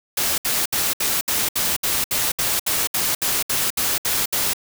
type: noise bursts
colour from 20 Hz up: white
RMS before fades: -21 dBFS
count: 16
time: 0.17-4.535 s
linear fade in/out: 5 ms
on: 210 ms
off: 67 ms
effects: none